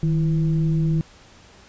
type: tone with frequency modulation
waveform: sine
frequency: 157.6 Hz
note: D#3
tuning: 23 cents sharp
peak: -17 dBFS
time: 0.03-1.01 s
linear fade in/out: 0 ms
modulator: 176 Hz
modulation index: 0.45
effects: pink hiss -49 dBFS RMS until 1.68 s + resampled to 16000 Hz